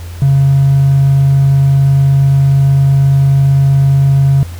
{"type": "tone with hard clipping", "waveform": "triangle", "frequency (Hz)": 137.3, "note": "C#3", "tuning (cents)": -16, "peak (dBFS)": -6, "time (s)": [0.22, 4.43], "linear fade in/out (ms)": 0, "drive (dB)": 4, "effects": ["added 86 Hz sine -23 dBFS peak until 4.59 s", "pink hiss -36 dBFS RMS until 4.59 s"]}